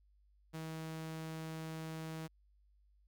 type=tone; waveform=sawtooth; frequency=160 Hz; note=D#3; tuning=49 cents sharp; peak=-38 dBFS; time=0.53-2.28 s; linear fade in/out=20 ms; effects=added 50 Hz sine -66 dBFS peak until 3.07 s